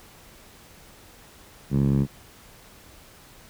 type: tone with band-pass filter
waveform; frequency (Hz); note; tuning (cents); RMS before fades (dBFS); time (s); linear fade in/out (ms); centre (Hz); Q
10% pulse; 69; C#2; -7; -21; 1.7-2.07; 50; 160; 2
effects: pink hiss -50 dBFS RMS until 3.49 s